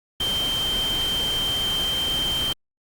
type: tone in noise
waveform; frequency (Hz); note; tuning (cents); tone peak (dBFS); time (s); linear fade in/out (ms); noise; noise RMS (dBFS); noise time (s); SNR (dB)
sine; 3136; G7; 0; -22; 0.2-2.53; 5; pink; -31; 0.2-2.53; +6
effects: Opus 48 kbps